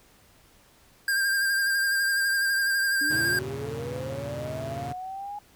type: tone with vibrato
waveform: square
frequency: 1596 Hz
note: G6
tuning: 31 cents sharp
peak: -23 dBFS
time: 1.08-3.39 s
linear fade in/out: 2 ms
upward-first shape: sine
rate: 12 Hz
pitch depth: 28 cents each way
type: linear sweep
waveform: sine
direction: up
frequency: 284 to 830.6 Hz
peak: -33 dBFS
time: 3.01-5.39 s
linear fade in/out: 5 ms
type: chord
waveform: sawtooth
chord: E diminished seventh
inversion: none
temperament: equal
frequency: 82.41 / 98 / 116.54 / 138.59 Hz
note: E2 / G2 / Bb2 / Db3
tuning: 0 / 0 / 0 / 0 cents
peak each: -39 / -39 / -34 / -33 dBFS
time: 3.1-4.93 s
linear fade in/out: 10 ms
effects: pink hiss -58 dBFS RMS until 5.55 s